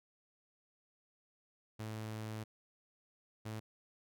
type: tone bursts at uneven times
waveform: sawtooth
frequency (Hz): 109.1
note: A2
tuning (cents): -14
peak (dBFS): -37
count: 2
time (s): 1.79-2.44 / 3.45-3.6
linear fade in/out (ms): 10
effects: none